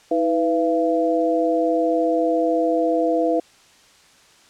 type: tone cluster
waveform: sine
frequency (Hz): 321 / 497.6 / 678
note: E4 / B4 / E5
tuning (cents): -46 / +13 / +49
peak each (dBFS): -21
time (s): 0.11-3.4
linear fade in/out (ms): 5
effects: white hiss -52 dBFS RMS until 4.49 s + low-pass 7000 Hz 12 dB/octave